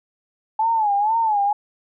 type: tone with vibrato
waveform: sine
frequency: 858 Hz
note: A5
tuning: 44 cents flat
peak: -16 dBFS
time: 0.59-1.53 s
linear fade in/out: 5 ms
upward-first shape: sine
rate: 2.1 Hz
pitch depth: 120 cents each way
effects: none

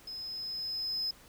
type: tone with level ramp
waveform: triangle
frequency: 5100 Hz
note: D#8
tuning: 42 cents sharp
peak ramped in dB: -38 to -29 dBFS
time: 0.07-1.11 s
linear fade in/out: 5 ms
effects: pink hiss -57 dBFS RMS until 1.28 s

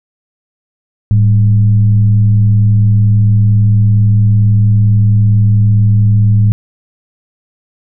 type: tone with frequency modulation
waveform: sine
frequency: 106.6 Hz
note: G#2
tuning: 46 cents sharp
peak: -5 dBFS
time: 1.11-6.52 s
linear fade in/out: 0 ms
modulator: 88.8 Hz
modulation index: 0.42
effects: none

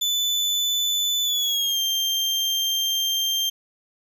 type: tone with pitch glide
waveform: 35% pulse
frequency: 3498 to 3171 Hz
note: A7 to G7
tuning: -11 to +19 cents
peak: -19 dBFS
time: 0.01-3.5 s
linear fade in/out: 10 ms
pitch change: -170 cents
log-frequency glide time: 1.23-1.8 s
effects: 10-bit

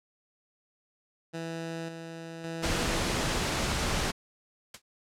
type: tone with tremolo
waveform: 15% pulse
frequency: 164.81 Hz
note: E3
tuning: in tune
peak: -28 dBFS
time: 1.33-3.44 s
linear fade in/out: 20 ms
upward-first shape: square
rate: 0.9 Hz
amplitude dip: 45%
type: noise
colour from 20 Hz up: pink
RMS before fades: -29 dBFS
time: 2.62-4.12 s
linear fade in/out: 20 ms
type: noise with exponential decay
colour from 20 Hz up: white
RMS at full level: -35 dBFS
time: 4.74-4.82 s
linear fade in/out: 5 ms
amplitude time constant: 16 ms
effects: low-pass 8000 Hz 12 dB/octave

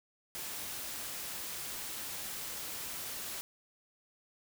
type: noise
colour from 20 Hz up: white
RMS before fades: -41 dBFS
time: 0.35-3.41 s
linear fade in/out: 0 ms
effects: none

